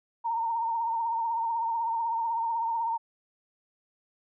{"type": "tone with vibrato", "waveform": "sine", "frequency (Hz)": 918, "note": "A#5", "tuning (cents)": -27, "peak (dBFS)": -26, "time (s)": [0.24, 2.98], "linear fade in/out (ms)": 20, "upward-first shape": "triangle", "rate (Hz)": 16, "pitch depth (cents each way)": 54, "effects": []}